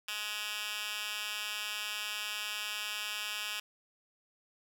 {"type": "tone with high-pass filter", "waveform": "10% pulse", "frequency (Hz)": 210, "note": "G#3", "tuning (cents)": 19, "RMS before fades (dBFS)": -38, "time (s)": [0.08, 3.6], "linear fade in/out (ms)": 5, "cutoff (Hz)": 2300, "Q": 2.3, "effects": []}